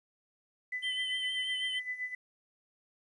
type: tone with tremolo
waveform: sine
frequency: 2000 Hz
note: B6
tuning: 21 cents sharp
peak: -32 dBFS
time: 0.72-2.15 s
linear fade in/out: 5 ms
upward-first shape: sine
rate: 7.8 Hz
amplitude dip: 75%
type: tone with vibrato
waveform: triangle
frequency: 3086 Hz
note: G7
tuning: 28 cents flat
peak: -32 dBFS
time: 0.82-1.8 s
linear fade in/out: 20 ms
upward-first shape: sine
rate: 6.3 Hz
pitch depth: 26 cents each way
effects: resampled to 24000 Hz + 11-bit